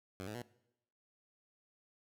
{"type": "tone with pitch steps", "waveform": "10% pulse", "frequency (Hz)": [93.8, 106.51, 120.94], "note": ["F#2", "G#2", "B2"], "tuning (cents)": [24, 44, -36], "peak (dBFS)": -34, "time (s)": [0.2, 0.419], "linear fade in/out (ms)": 0, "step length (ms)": 73, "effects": ["noise-tail reverb RT60 0.8 s tail -20 dB re dry"]}